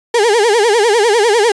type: tone with vibrato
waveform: 35% pulse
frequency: 439 Hz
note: A4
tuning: 4 cents flat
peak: -7 dBFS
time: 0.14-1.52 s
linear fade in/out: 5 ms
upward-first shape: sine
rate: 10 Hz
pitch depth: 170 cents each way
effects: resampled to 22050 Hz